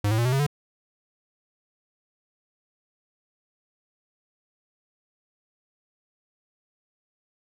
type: tone with pitch steps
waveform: square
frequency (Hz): 102.9 / 110.29 / 118.2 / 126.68 / 135.78 / 145.52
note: G#2 / A2 / A#2 / B2 / C#3 / D3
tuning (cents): -16 / +5 / +24 / +44 / -35 / -16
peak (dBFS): -21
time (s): 0.04-0.466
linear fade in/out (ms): 5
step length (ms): 71
effects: none